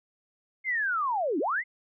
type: linear two-way sweep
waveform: sine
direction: down then up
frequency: 2150 to 261.6 to 2150 Hz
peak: -25 dBFS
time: 0.64-1.64 s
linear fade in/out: 50 ms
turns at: 1.39 s
effects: none